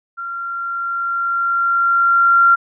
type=tone with level ramp; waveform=sine; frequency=1378 Hz; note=F6; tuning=24 cents flat; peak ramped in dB=-24 to -7 dBFS; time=0.17-2.56 s; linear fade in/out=20 ms; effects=none